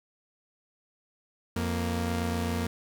sawtooth tone pair together, 87.31 / 233.1 Hz, F2 / A#3, 0 / 0 cents, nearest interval octave + perfect fourth, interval 1700 cents, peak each -26 / -27 dBFS, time 1.56-2.67 s, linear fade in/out 5 ms, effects none

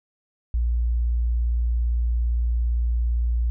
sine tone, 58.8 Hz, A#1, 16 cents sharp, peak -19 dBFS, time 0.54-3.5 s, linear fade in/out 0 ms, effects none

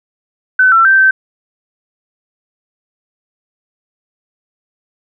sine tone with pitch steps, 1515 / 1345 / 1561 / 1548 Hz, F#6 / E6 / G6 / G6, +40 / +34 / -8 / -22 cents, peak -5 dBFS, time 0.59-1.11 s, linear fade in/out 5 ms, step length 130 ms, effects none

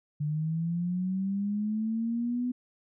sine linear sweep, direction up, 146.83 to 250 Hz, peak -27 dBFS, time 0.2-2.52 s, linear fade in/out 10 ms, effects none

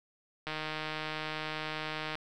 click train, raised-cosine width 0.3 ms, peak -20 dBFS, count 262, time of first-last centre 0.47-2.154 s, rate 155 Hz, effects none

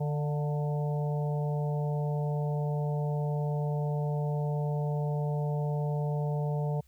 harmonic tone with a mistuned harmonic, 148.4 Hz, D3, 18 cents sharp, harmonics 1 / 3 / 4 / 5 / 6, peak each -28 / -38 / -40 / -42 / -44 dBFS, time 0-6.81 s, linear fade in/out 10 ms, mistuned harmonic 5, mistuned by -38 cents, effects added 66 Hz sine -59 dBFS peak until 6.87 s + white hiss -70 dBFS RMS until 6.87 s

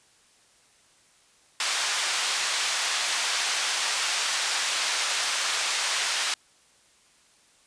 white band-pass noise, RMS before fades -27 dBFS, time 1.6-6.34 s, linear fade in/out 2 ms, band 870 to 5700 Hz, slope 12 dB/octave, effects white hiss -60 dBFS RMS until 7.66 s + resampled to 22050 Hz

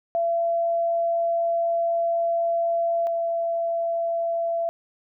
sine tone pair in turn, 676 / 673.1 Hz, E5 / E5, +43 / +36 cents, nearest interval unison, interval 7 cents, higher first, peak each -20 / -22 dBFS, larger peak first, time 0.15-3.07 / 3.07-4.69 s, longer first, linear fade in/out 0 ms, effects none

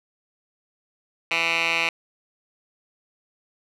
10% pulse tone with band-pass filter, 166.5 Hz, E3, 18 cents sharp, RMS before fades -23 dBFS, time 1.31-1.89 s, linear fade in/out 2 ms, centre 2500 Hz, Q 2.8, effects none

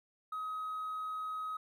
triangle tone with hard clipping, 1266 Hz, D#6, 30 cents sharp, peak -36 dBFS, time 0.32-1.57 s, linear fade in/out 5 ms, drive 2 dB, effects none

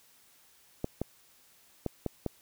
clicks, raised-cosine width 2 ms, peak -17 dBFS, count 5, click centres 0.844 / 1.016 / 1.863 / 2.063 / 2.263 s, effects white hiss -62 dBFS RMS until 2.41 s

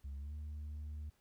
sine tone with pitch glide, 69.3 to 75.14 Hz, C#2 to D2, 0 to +40 cents, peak -39 dBFS, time 0.04-1.1 s, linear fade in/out 10 ms, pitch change +140 cents, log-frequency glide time 0.17-0.34 s, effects tanh soft clip ceiling -41 dBFS + pink hiss -75 dBFS RMS until 1.2 s

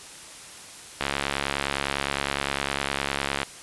click train, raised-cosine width 0.3 ms, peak -8 dBFS, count 170, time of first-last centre 1.01-3.431 s, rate 69.8 Hz, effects white hiss -43 dBFS RMS until 3.62 s + resampled to 24000 Hz

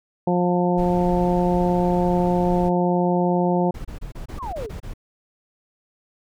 harmonic tone, 177.5 Hz, F3, 28 cents sharp, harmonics 1 / 2 / 3 / 4 / 5, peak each -20 / -23 / -25 / -26 / -27 dBFS, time 0.27-3.71 s, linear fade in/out 5 ms
brown noise, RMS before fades -31 dBFS, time 0.77-2.7 s, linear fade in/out 20 ms
brown noise bursts, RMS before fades -32 dBFS, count 9, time 3.74-4.938 s, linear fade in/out 10 ms, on 110 ms, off 26 ms
sine exponential sweep, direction down, 1244.5 to 370 Hz, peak -28 dBFS, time 4.37-4.71 s, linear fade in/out 50 ms
effects none

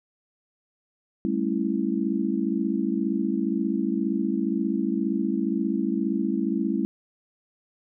sine chord, A dominant seventh, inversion third, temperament just, 198 / 220 / 275 / 330 Hz, G3 / A3 / C#4 / E4, +18 / 0 / -14 / +2 cents, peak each -28 dBFS, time 1.25-6.85 s, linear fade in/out 0 ms, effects none

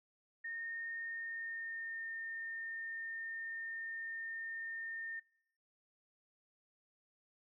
sine tone with pitch glide, 1836 to 1819.1 Hz, A#6 to A#6, -27 to -43 cents, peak -40 dBFS, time 0.44-5.2 s, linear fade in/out 10 ms, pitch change -16 cents, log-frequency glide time 0.99-2.12 s, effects noise-tail reverb RT60 0.8 s tail -26 dB re dry

